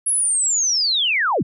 sine linear sweep, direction down, 10860 to 82.41 Hz, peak -16 dBFS, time 0.06-1.43 s, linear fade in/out 10 ms, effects none

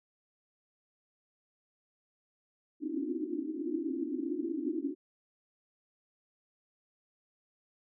white band-pass noise, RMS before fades -35 dBFS, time 2.8-4.95 s, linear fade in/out 50 ms, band 260 to 350 Hz, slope 96 dB/octave, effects none

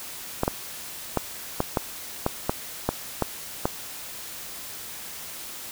clicks, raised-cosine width 1 ms, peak -7 dBFS, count 10, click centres 0.434 / 0.479 / 1.173 / 1.604 / 1.772 / 2.264 / 2.495 / 2.89 / 3.223 / 3.655 s, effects white hiss -38 dBFS RMS until 5.71 s

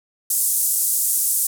pink band-pass noise, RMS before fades -20 dBFS, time 0.3-1.47 s, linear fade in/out 5 ms, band 8300 to 14000 Hz, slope 24 dB/octave, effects none

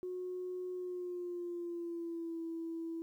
sine tone with pitch glide, 364.2 to 330.1 Hz, F#4 to E4, -27 to +2 cents, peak -37 dBFS, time 0.03-3.02 s, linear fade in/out 0 ms, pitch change -171 cents, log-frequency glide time 0.73-2.41 s, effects tanh soft clip ceiling -33 dBFS + 12-bit

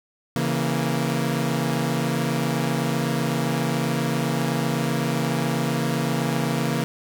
sawtooth chord, A# diminished, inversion first, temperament equal with one note detuned, 137.16 / 164.81 / 233.1 Hz, C#3 / E3 / A#3, -18 / 0 / 0 cents, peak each -22 dBFS, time 0.36-6.84 s, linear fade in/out 0 ms, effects none

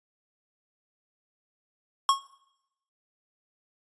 square tone with exponential decay, 1092 Hz, C#6, 26 cents flat, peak -16 dBFS, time 2.09-2.23 s, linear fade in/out 1 ms, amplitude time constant 30 ms, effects noise-tail reverb RT60 0.8 s tail -19 dB re dry + resampled to 22050 Hz

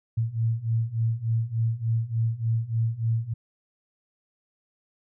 sine beating tone pair, 112.1 / 115.5 Hz, A2 / A#2, +33 / -16 cents, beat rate 3.4 Hz, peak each -27 / -25 dBFS, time 0.17-3.34 s, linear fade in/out 10 ms, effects none

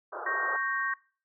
white band-pass noise, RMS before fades -38 dBFS, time 0.12-0.57 s, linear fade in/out 10 ms, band 340 to 1500 Hz, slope 96 dB/octave
sine chord, G diminished, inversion second, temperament equal, 1108.7 / 1568 / 1864.7 Hz, Db6 / G6 / Bb6, 0 / 0 / 0 cents, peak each -32 dBFS, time 0.26-0.94 s, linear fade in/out 5 ms
effects noise-tail reverb RT60 0.4 s tail -21 dB re dry

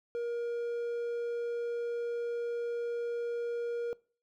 triangle tone, 472.9 Hz, A#4, 25 cents sharp, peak -30 dBFS, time 0.15-3.93 s, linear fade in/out 0 ms, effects noise-tail reverb RT60 0.4 s tail -23 dB re dry

